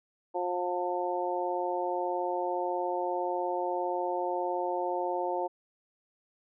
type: harmonic tone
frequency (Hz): 178.3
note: F3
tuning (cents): +36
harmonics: 2 / 3 / 4 / 5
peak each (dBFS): -34 / -34 / -34 / -34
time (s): 0.34-5.48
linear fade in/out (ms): 20
effects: none